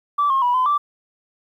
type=tone with pitch steps; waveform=sine; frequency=1160 / 1074 / 976 / 1019 / 1168 Hz; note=D6 / C6 / B5 / C6 / D6; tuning=-22 / +45 / -21 / -46 / -10 cents; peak=-14 dBFS; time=0.18-0.78 s; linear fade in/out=10 ms; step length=120 ms; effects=tanh soft clip ceiling -11 dBFS + 9-bit